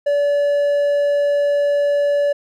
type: tone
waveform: triangle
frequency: 575 Hz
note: D5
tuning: 37 cents flat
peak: -12 dBFS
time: 0.06-2.33 s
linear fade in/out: 10 ms
effects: none